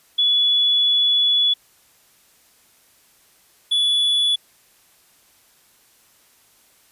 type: tone pair in turn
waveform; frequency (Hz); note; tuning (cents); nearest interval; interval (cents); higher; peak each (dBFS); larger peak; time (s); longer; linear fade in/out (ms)
sine / triangle; 3414 / 3426; G#7 / A7; +47 / -47; unison; 6; second; -14; neither; 0.18-1.54 / 3.71-4.36; first; 10
effects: white hiss -56 dBFS RMS until 6.91 s + resampled to 32000 Hz